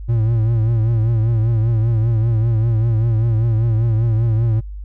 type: tone with vibrato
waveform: triangle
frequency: 112.9 Hz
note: A2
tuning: 45 cents sharp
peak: -11 dBFS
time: 0.08-4.61 s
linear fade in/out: 20 ms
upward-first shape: triangle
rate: 5.1 Hz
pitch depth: 84 cents each way
effects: added 50 Hz sine -27 dBFS peak until 4.84 s

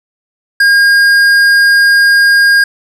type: tone with hard clipping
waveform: sine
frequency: 1620 Hz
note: G#6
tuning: 43 cents flat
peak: -6 dBFS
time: 0.6-2.64 s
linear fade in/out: 5 ms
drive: 10 dB
effects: none

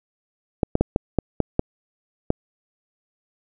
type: clicks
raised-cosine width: 2 ms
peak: -4 dBFS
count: 8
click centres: 0.632 / 0.754 / 0.81 / 0.961 / 1.187 / 1.403 / 1.594 / 2.304 s
effects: none

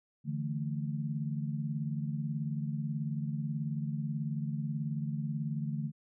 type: chord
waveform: sine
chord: D suspended second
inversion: none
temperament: just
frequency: 146.83 / 165.19 / 220.2 Hz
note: D3 / E3 / A3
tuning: 0 / +4 / +2 cents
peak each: -34 / -39 / -38 dBFS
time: 0.24-5.92 s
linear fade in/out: 50 ms
effects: none

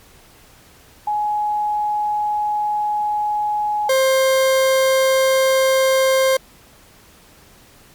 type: tone pair in turn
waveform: sine / 40% pulse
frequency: 839 / 528.5 Hz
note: G#5 / C5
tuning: +17 / +17 cents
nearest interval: minor sixth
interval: 800 cents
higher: first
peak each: -17 / -12 dBFS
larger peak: second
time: 1.07-3.89 / 3.89-6.37 s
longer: first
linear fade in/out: 5 ms
effects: pink hiss -48 dBFS RMS until 7.94 s + MP3 96 kbps

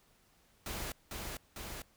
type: noise with echo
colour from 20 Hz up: pink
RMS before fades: -40 dBFS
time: 0.66-0.92 s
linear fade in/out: 2 ms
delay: 450 ms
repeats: 2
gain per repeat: -2 dB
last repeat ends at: 1.82 s
effects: pink hiss -68 dBFS RMS until 1.96 s

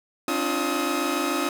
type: tone cluster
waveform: sawtooth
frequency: 272.9 / 299.9 / 348.8 / 1270 Hz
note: C#4 / D4 / F4 / D#6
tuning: -27 / +36 / -2 / +35 cents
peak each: -25 dBFS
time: 0.28-1.49 s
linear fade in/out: 2 ms
effects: none

